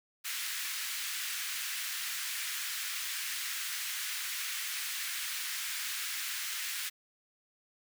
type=high-pass noise; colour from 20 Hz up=pink; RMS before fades=-37 dBFS; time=0.24-6.9 s; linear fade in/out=20 ms; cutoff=1600 Hz; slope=24 dB/octave; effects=none